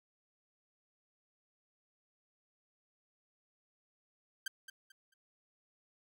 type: tone with echo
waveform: sawtooth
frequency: 1568 Hz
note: G6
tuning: in tune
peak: -32 dBFS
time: 4.46-4.48 s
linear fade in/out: 5 ms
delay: 220 ms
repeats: 3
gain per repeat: -11 dB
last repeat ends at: 5.14 s
effects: none